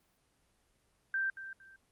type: tone with echo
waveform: sine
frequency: 1568 Hz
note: G6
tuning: in tune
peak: -30 dBFS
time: 1.14-1.3 s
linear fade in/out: 2 ms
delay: 230 ms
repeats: 2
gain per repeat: -12 dB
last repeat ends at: 1.76 s
effects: pink hiss -73 dBFS RMS until 1.91 s + Opus 24 kbps